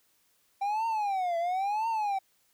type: tone with vibrato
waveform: triangle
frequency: 784 Hz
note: G5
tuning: in tune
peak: -25 dBFS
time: 0.61-2.19 s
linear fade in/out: 10 ms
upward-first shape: triangle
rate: 0.98 Hz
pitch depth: 280 cents each way
effects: white hiss -69 dBFS RMS until 2.53 s